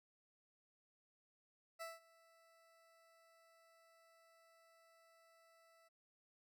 20% pulse tone with ADSR envelope, 660 Hz, E5, 2 cents sharp, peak -40 dBFS, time 1.79-5.89 s, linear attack 25 ms, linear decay 180 ms, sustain -23 dB, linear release 18 ms, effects none

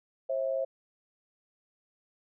sine tone pair together, 535.4 / 654 Hz, C5 / E5, +40 / -14 cents, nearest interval minor third, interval 346 cents, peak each -29 / -33 dBFS, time 0.29-0.65 s, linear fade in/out 10 ms, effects none

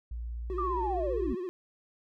sine tone, 58.27 Hz, A#1, in tune, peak -34 dBFS, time 0.11-1.33 s, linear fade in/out 5 ms
triangle tone with vibrato, 364.7 Hz, F#4, 25 cents flat, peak -31 dBFS, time 0.5-1.49 s, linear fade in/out 0 ms, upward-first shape sine, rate 15 Hz, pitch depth 80 cents each way
sine linear sweep, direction down, 1220 to 207.7 Hz, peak -30 dBFS, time 0.58-1.35 s, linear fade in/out 5 ms
effects none

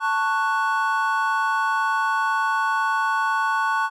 triangle chord, F# minor, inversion first, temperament just, 888 / 1110 / 1480 Hz, A5 / C#6 / F#6, +16 / +2 / 0 cents, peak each -22 dBFS, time 0-3.9 s, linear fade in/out 50 ms, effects none

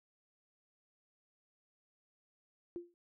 sine tone with exponential decay, 347.3 Hz, F4, 10 cents flat, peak -36 dBFS, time 2.76-2.94 s, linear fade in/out 0 ms, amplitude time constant 39 ms, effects none

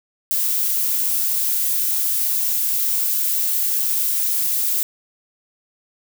violet noise, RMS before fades -20 dBFS, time 0.31-4.83 s, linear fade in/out 0 ms, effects none

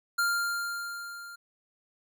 square tone with level ramp, 1396.9 Hz, F6, in tune, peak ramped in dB -24 to -43 dBFS, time 0.18-1.36 s, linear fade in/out 10 ms, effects none

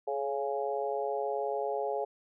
harmonic tone with a mistuned harmonic, 138.59 Hz, C#3, in tune, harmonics 3 / 4 / 5 / 6, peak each -34 / -35 / -36 / -37 dBFS, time 0.07-2.05 s, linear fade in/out 10 ms, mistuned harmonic 3, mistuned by +29 cents, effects none

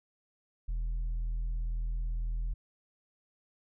sine tone with tanh clipping, 41 Hz, E1, 9 cents flat, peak -31 dBFS, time 0.68-2.54 s, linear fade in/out 10 ms, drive 3 dB, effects none

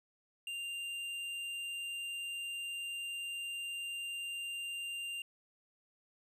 sine tone with hard clipping, 2789 Hz, F7, 3 cents flat, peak -40 dBFS, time 0.47-5.22 s, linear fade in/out 2 ms, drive 8 dB, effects none

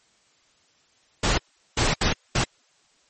pink noise bursts at uneven times, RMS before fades -21 dBFS, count 4, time 1.23-1.38 / 1.77-1.94 / 2.01-2.13 / 2.35-2.44 s, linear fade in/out 5 ms, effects white hiss -62 dBFS RMS until 3.09 s + MP3 32 kbps

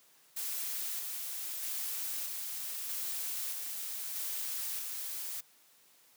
blue noise with tremolo, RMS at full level -37 dBFS, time 0.36-5.41 s, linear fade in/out 10 ms, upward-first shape square, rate 0.79 Hz, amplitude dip 25%, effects white hiss -64 dBFS RMS until 6.16 s + high-pass 150 Hz 12 dB/octave

